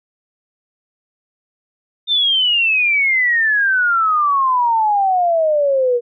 sine exponential sweep, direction down, 3630 to 472.4 Hz, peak -12 dBFS, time 2.07-6.01 s, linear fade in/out 50 ms, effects none

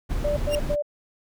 brown noise, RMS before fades -27 dBFS, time 0.09-0.76 s, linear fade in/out 20 ms
sine tone bursts, 587.3 Hz, D5, in tune, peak -22 dBFS, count 3, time 0.24-0.824 s, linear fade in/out 10 ms, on 130 ms, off 97 ms
sawtooth tone with exponential growth, 2794 Hz, F7, in tune, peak -20 dBFS, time 0.47-0.55 s, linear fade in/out 1 ms, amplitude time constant 17 ms
effects none

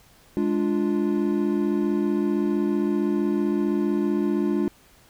triangle chord, D diminished, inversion second, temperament equal, 207.7 / 293.7 / 349.2 Hz, Ab3 / D4 / F4, 0 / 0 / 0 cents, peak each -23 dBFS, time 0.37-4.68 s, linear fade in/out 0 ms, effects pink hiss -55 dBFS RMS until 5.09 s

